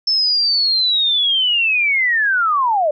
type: linear sweep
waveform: sine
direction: down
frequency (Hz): 5310 to 570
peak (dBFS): -13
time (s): 0.07-2.91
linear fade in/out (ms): 5
effects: none